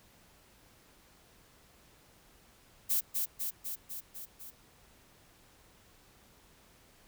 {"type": "noise with echo", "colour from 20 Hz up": "violet", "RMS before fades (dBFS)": -29, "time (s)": [2.89, 3.01], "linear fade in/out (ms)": 20, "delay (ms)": 250, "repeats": 6, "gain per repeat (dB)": -3, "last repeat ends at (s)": 4.51, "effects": ["pink hiss -62 dBFS RMS until 7.07 s"]}